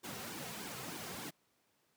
pink noise with flanger, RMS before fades -44 dBFS, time 0.03-1.31 s, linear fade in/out 20 ms, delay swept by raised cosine 1.5 to 3.5 ms, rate 3.3 Hz, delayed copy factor -0.7, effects pink hiss -75 dBFS RMS until 1.96 s + high-pass 150 Hz 12 dB/octave

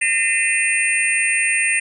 sine tone cluster, 1824 / 2049 / 2450 / 2674 / 8890 Hz, A#6 / C7 / D#7 / E7 / C#9, -38 / -37 / -27 / +24 / +4 cents, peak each -22 dBFS, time 0.01-1.8 s, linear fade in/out 10 ms, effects none

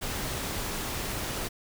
pink noise, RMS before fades -33 dBFS, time 0.01-1.49 s, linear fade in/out 20 ms, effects none

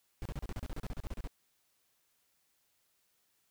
brown noise bursts, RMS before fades -38 dBFS, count 16, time 0.22-1.274 s, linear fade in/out 0 ms, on 34 ms, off 34 ms, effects white hiss -75 dBFS RMS until 3.5 s

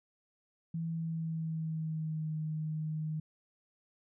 sine tone with pitch glide, 164.6 to 155.63 Hz, E3 to D#3, -2 to +1 cents, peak -33 dBFS, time 0.74-3.2 s, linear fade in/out 5 ms, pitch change -97 cents, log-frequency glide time 0.87-2.34 s, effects none

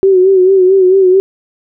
sine tone with vibrato, 377.1 Hz, F#4, 33 cents sharp, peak -4 dBFS, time 0.03-1.2 s, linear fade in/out 0 ms, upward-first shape sine, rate 4.5 Hz, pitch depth 60 cents each way, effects none

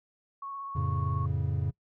sine tone with vibrato, 1105 Hz, C#6, 6 cents flat, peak -36 dBFS, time 0.42-1.26 s, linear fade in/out 5 ms, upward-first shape triangle, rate 16 Hz, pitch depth 16 cents each way
triangle chord, F augmented, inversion none, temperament equal with one note detuned, 88.47 / 110 / 138.59 Hz, F2 / A2 / C#3, +23 / 0 / 0 cents, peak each -29 / -31 / -29 dBFS, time 0.75-1.71 s, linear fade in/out 10 ms
effects noise-tail reverb RT60 0.1 s tail -23 dB re dry

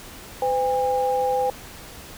sine tone pair together, 508 / 807.7 Hz, B4 / G#5, +49 / -48 cents, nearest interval minor sixth, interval 803 cents, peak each -22 dBFS, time 0.42-1.5 s, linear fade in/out 2 ms, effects pink hiss -41 dBFS RMS until 2.17 s

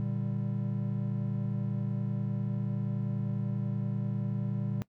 triangle chord, G minor, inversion first, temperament equal, 116.54 / 146.83 / 196 Hz, Bb2 / D3 / G3, 0 / 0 / 0 cents, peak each -31 / -33 / -33 dBFS, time 0-4.82 s, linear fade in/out 0 ms, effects noise-tail reverb RT60 0.1 s tail -20 dB re dry

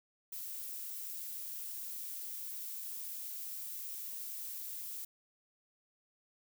violet noise, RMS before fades -43 dBFS, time 0.32-5.05 s, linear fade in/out 5 ms, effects none

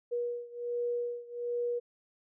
sine beating tone pair, 480 / 481.3 Hz, B4 / B4, -49 / -45 cents, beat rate 1.3 Hz, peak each -34 / -36 dBFS, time 0.11-1.8 s, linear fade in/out 20 ms, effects none

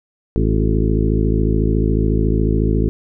harmonic tone with a mistuned harmonic, 54 Hz, A1, 32 cents flat, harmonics 1 / 2 / 3 / 4 / 5 / 6 / 7 / 8, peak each -17 / -20 / -22 / -23 / -24 / -25 / -25 / -26 dBFS, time 0.36-2.89 s, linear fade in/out 0 ms, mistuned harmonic 6, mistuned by +49 cents, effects none

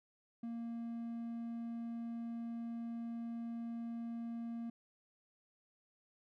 triangle tone, 232.3 Hz, A#3, 6 cents flat, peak -38 dBFS, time 0.43-4.7 s, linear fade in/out 5 ms, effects none

